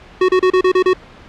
square tone bursts, 370 Hz, F#4, in tune, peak -10 dBFS, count 7, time 0.21-0.934 s, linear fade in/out 5 ms, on 76 ms, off 32 ms, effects pink hiss -40 dBFS RMS until 1.28 s + low-pass 3000 Hz 12 dB/octave

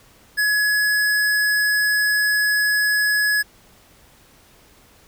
square tone, 1689 Hz, G#6, 29 cents sharp, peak -17 dBFS, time 0.37-3.43 s, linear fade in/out 20 ms, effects pink hiss -52 dBFS RMS until 5.07 s

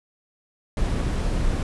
brown noise, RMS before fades -23 dBFS, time 0.77-1.63 s, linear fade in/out 2 ms, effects resampled to 24000 Hz

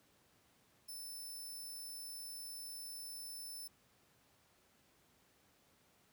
10% pulse tone, 5290 Hz, E8, 5 cents sharp, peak -40 dBFS, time 0.88-3.68 s, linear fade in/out 10 ms, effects pink hiss -71 dBFS RMS until 6.12 s + high-pass 80 Hz 12 dB/octave

